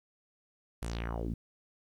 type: tone with low-pass filter sweep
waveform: sawtooth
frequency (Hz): 57.4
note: A#1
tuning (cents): -26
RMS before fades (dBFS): -36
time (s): 0.82-1.34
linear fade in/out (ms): 5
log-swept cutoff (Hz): 12000 to 180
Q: 3.4
effects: 11-bit